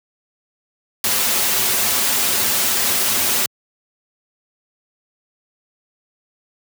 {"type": "noise with comb filter", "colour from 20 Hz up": "white", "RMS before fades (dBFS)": -18, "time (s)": [1.04, 3.46], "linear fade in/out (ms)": 2, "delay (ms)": 6.5, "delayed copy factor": -0.6, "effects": ["high-pass 100 Hz 12 dB/octave"]}